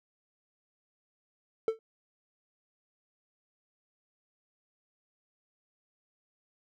triangle tone with exponential decay, 445.6 Hz, A4, 22 cents sharp, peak -19 dBFS, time 1.68-1.79 s, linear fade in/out 1 ms, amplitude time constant 23 ms, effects none

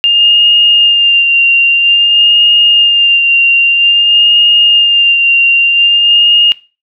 sine tone with vibrato, 2806 Hz, F7, 8 cents sharp, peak -4 dBFS, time 0.04-6.52 s, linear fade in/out 0 ms, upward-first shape sine, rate 0.51 Hz, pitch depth 24 cents each way, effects noise-tail reverb RT60 0.3 s tail -18 dB re dry

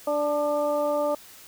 harmonic tone with a mistuned harmonic, 293.7 Hz, D4, in tune, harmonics 1 / 2 / 3 / 4, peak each -32 / -23 / -32 / -33 dBFS, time 0.07-1.15 s, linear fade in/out 5 ms, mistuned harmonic 4, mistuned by +32 cents, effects white hiss -48 dBFS RMS until 1.47 s

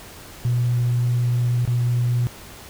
sine tone with dropouts, 121.5 Hz, B2, 28 cents flat, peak -16 dBFS, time 0.45-2.27 s, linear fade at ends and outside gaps 0 ms, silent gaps 1.652-1.676 s, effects tanh soft clip ceiling -13 dBFS + pink hiss -41 dBFS RMS until 2.69 s

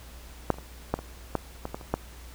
clicks, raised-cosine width 1 ms, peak -7 / -30 / -28 / -10 / -23 / -11 / -18 / -18 / -29 / -10 dBFS, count 10, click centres 0.503 / 0.542 / 0.585 / 0.94 / 0.99 / 1.353 / 1.654 / 1.745 / 1.812 / 1.94 s, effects added 60 Hz sine -45 dBFS peak until 2.34 s + pink hiss -50 dBFS RMS until 2.34 s

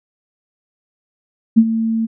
sine tone with ADSR envelope, 224.9 Hz, A3, 38 cents sharp, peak -3 dBFS, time 1.56-2.07 s, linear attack 21 ms, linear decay 58 ms, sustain -12 dB, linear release 25 ms, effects none

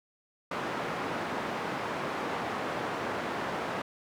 white band-pass noise, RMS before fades -34 dBFS, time 0.51-3.82 s, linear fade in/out 5 ms, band 150 to 1200 Hz, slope 12 dB/octave, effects none

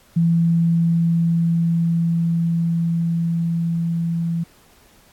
sine tone with level ramp, 167.6 Hz, E3, 29 cents sharp, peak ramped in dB -13 to -19 dBFS, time 0.16-4.44 s, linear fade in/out 10 ms, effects pink hiss -53 dBFS RMS until 5.12 s + AAC 64 kbps

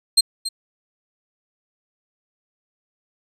30% pulse tone with echo, 4186 Hz, C8, in tune, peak -7 dBFS, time 0.17-0.21 s, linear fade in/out 10 ms, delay 280 ms, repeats 1, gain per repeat -13 dB, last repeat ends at 0.49 s, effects resampled to 32000 Hz

